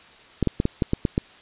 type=clicks; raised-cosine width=3 ms; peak=-7 dBFS; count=8; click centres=0.427 / 0.473 / 0.601 / 0.654 / 0.822 / 0.934 / 1.052 / 1.179 s; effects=white hiss -49 dBFS RMS until 1.41 s + resampled to 8000 Hz